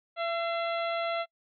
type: harmonic tone with a mistuned harmonic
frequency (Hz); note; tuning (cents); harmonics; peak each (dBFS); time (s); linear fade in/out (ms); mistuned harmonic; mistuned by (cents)
673; E5; +36; 1 / 2 / 3 / 4 / 5 / 6; -30 / -35 / -38 / -43 / -42 / -46; 0.16-1.26; 50; 3; +36
effects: noise-tail reverb RT60 0.1 s tail -26 dB re dry